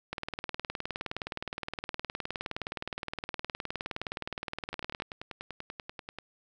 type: two click trains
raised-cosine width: 0.3 ms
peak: -23 / -18 dBFS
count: 16 / 95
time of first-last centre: 4.73-6.186 / 0.13-5 s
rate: 10.3 / 19.3 Hz
effects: none